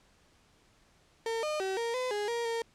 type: tone with pitch steps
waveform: 35% pulse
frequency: 454.7 / 609 / 382.4 / 465 / 507 / 414.2 / 469.6 / 460.3 Hz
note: A#4 / D#5 / G4 / A#4 / B4 / G#4 / A#4 / A#4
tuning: -43 / -37 / -43 / -4 / +45 / -5 / +13 / -22 cents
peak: -29 dBFS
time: 1.26-2.62 s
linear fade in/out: 2 ms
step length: 170 ms
effects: pink hiss -65 dBFS RMS until 2.74 s + low-pass 8000 Hz 12 dB/octave